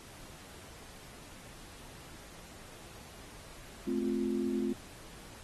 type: chord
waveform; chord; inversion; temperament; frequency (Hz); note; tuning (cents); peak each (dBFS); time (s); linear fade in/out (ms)
sine; F major; first; just; 218.3 / 261.9 / 349.2; A3 / C4 / F4; -13 / +2 / 0; -34; 3.87-4.73; 5
effects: pink hiss -52 dBFS RMS until 5.43 s + AAC 32 kbps